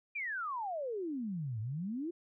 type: exponential two-way sweep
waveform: sine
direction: down then up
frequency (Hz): 2455 to 103.83 to 357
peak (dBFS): -35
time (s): 0.15-2.11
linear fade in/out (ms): 10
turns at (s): 1.6
effects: none